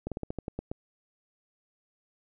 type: slowing click train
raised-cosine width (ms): 2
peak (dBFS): -20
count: 9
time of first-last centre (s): 0.07-0.715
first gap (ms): 47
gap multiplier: 1.15
effects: none